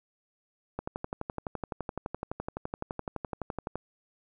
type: click train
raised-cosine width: 1 ms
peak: -19 dBFS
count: 36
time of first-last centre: 0.79-3.756 s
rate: 11.8 Hz
effects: none